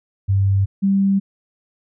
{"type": "tone pair in turn", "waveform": "sine", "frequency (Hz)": [98, 196], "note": ["G2", "G3"], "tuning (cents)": [0, 0], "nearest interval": "octave", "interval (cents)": 1200, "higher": "second", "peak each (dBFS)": -13, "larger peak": "neither", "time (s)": [[0.28, 0.66], [0.82, 1.2]], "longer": "neither", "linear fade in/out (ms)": 20, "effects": []}